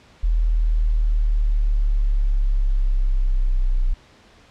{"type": "exponential sweep", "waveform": "sine", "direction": "down", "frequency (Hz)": [40.75, 30.87], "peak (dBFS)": -15, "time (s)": [0.23, 3.94], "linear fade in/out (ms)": 10, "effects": ["pink hiss -51 dBFS RMS until 4.5 s", "low-pass 5000 Hz 12 dB/octave"]}